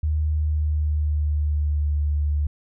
sine tone with pitch glide, 76.6 to 73.82 Hz, D#2 to D2, -27 to +9 cents, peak -19 dBFS, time 0.03-2.47 s, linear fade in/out 5 ms, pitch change -64 cents, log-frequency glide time 0.31-1.93 s, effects none

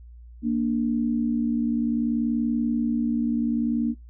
sine tone pair together, 233.1 / 293.7 Hz, A#3 / D4, 0 / 0 cents, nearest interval major third, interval 400 cents, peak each -22 / -27 dBFS, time 0.42-3.95 s, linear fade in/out 50 ms, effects noise-tail reverb RT60 0.2 s tail -26 dB re dry + added 59 Hz sine -42 dBFS peak until 4.09 s

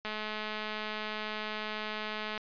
click train, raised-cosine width 0.3 ms, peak -21 dBFS, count 499, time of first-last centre 0.05-2.377 s, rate 214 Hz, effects resampled to 11025 Hz

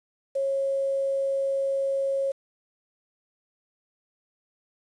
sine tone with quantisation, 546 Hz, C#5, 26 cents flat, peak -23 dBFS, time 0.35-2.32 s, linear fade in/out 10 ms, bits 8, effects resampled to 24000 Hz

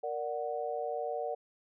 sine chord, Bb augmented, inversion none, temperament equal, 466.2 / 587.3 / 740 Hz, Bb4 / D5 / F#5, 0 / 0 / 0 cents, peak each -37 / -37 / -37 dBFS, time 0.03-1.35 s, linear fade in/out 10 ms, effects none

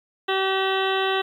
harmonic tone, 383.5 Hz, G4, 38 cents flat, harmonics 1 / 2 / 3 / 4 / 5 / 7 / 8 / 9 / 10, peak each -24 / -27 / -29 / -30 / -31 / -32 / -33 / -34 / -34 dBFS, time 0.28-1.22 s, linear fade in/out 10 ms, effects 9-bit

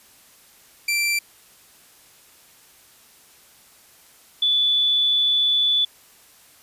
sawtooth / sine tone pair in turn, 2349 / 3466 Hz, D7 / A7, 0 / -27 cents, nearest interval perfect fifth, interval 673 cents, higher second, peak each -16 dBFS, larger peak neither, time 0.88-1.19 / 4.42-5.85 s, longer second, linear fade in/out 5 ms, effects white hiss -52 dBFS RMS until 6.62 s + resampled to 32000 Hz

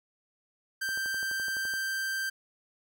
45% pulse tone, 1568 Hz, G6, in tune, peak -30 dBFS, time 0.81-2.3 s, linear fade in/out 10 ms
click train, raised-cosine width 1 ms, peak -33 dBFS, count 11, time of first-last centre 0.89-1.737 s, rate 11.8 Hz
effects none

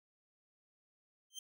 25% pulse tone with exponential growth, 3134 Hz, G7, 1 cent flat, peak -36 dBFS, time 1.3-1.39 s, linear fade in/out 5 ms, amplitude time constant 19 ms, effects none

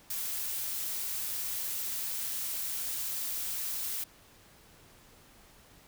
blue noise, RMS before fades -35 dBFS, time 0.1-4.04 s, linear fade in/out 5 ms, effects pink hiss -58 dBFS RMS until 5.87 s

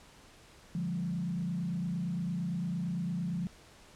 sine tone with frequency modulation, 174.61 Hz, F3, in tune, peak -31 dBFS, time 0.75-3.47 s, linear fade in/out 0 ms, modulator 28.8 Hz, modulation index 0.91, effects pink hiss -57 dBFS RMS until 3.95 s + low-pass 9000 Hz 12 dB/octave

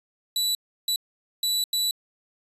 sawtooth tone bursts at uneven times, 3951 Hz, B7, in tune, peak -19 dBFS, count 4, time 0.36-0.55 / 0.88-0.96 / 1.43-1.64 / 1.73-1.91 s, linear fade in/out 2 ms, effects resampled to 32000 Hz

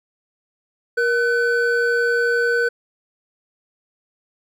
triangle tone pair together, 472.6 / 1509 Hz, A#4 / F#6, +24 / +34 cents, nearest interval octave + minor sixth, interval 2010 cents, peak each -17 dBFS, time 0.97-2.69 s, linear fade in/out 10 ms, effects none

